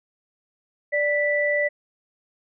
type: tone pair together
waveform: sine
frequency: 587.3 / 1973.2 Hz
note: D5 / B6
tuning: 0 / -2 cents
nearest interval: octave + major sixth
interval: 2098 cents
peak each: -22 dBFS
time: 0.92-1.69 s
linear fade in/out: 20 ms
effects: none